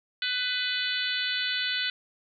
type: harmonic tone with a mistuned harmonic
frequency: 499 Hz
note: B4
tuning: 18 cents sharp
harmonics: 3 / 4 / 5 / 6 / 7 / 8 / 9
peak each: -32 / -36 / -37 / -33 / -33 / -34 / -38 dBFS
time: 0.22-1.9 s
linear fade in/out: 2 ms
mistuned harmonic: 9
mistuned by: -24 cents
effects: none